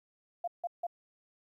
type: tone bursts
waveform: sine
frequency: 695 Hz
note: F5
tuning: 9 cents flat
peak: -31 dBFS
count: 3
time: 0.44-0.868 s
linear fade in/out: 5 ms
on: 36 ms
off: 160 ms
effects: 12-bit